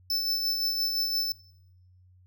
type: tone with tremolo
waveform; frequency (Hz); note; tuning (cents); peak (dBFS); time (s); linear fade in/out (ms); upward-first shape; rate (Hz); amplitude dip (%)
square; 5280; E8; +2; -25; 0.1-1.32; 2; sine; 5.8; 40
effects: noise-tail reverb RT60 0.9 s tail -24 dB re dry + added 91 Hz sine -55 dBFS peak until 2.26 s